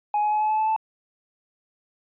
triangle tone with pitch steps, 836 / 842.8 / 849.6 / 856.5 / 863.5 / 870.5 / 877.6 Hz, G#5 / G#5 / G#5 / A5 / A5 / A5 / A5, +11 / +25 / +39 / -47 / -33 / -19 / -5 cents, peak -17 dBFS, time 0.14-0.763 s, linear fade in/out 2 ms, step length 89 ms, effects tanh soft clip ceiling -14 dBFS + resampled to 8000 Hz

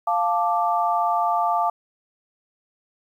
sine chord, D minor, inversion first, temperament equal, 698.5 / 880 / 1174.7 Hz, F5 / A5 / D6, 0 / 0 / 0 cents, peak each -22 / -23 / -24 dBFS, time 0.07-1.7 s, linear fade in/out 5 ms, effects 9-bit

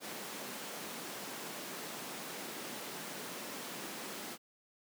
pink high-pass noise, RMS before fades -44 dBFS, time 0-4.38 s, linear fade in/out 50 ms, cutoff 190 Hz, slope 24 dB/octave, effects none

